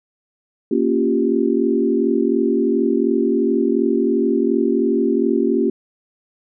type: chord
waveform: sine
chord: G half-diminished seventh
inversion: first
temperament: equal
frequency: 233.1 / 277.2 / 349.2 / 392 Hz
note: Bb3 / Db4 / F4 / G4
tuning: 0 / 0 / 0 / 0 cents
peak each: -20 dBFS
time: 0.71-5.7 s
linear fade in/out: 5 ms
effects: none